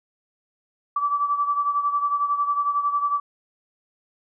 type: beating tone pair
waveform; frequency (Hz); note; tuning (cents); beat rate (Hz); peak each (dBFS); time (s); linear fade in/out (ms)
sine; 1154 / 1165; D6 / D6; -31 / -14; 11; -21 / -27; 0.96-3.2; 5
effects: none